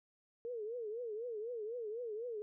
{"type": "tone with vibrato", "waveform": "sine", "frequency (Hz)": 454.1, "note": "A#4", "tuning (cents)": -45, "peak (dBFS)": -39, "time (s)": [0.45, 2.42], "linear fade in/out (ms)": 0, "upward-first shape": "triangle", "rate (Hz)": 4, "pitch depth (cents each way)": 180, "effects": []}